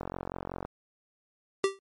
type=click train; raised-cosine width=1 ms; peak=-21 dBFS; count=30; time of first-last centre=0.01-0.65 s; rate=45.3 Hz
type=tone with exponential decay; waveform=square; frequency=390.4 Hz; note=G4; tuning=7 cents flat; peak=-20 dBFS; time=1.64-1.79 s; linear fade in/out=1 ms; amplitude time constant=32 ms
effects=MP3 48 kbps